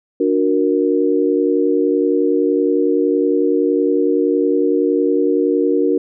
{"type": "chord", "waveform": "sine", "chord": "D augmented", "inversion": "none", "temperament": "equal with one note detuned", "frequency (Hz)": [293.7, 364.5, 466.2], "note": ["D4", "F#4", "A#4"], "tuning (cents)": [0, -26, 0], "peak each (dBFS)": -17, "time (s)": [0.2, 5.98], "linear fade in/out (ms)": 5, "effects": []}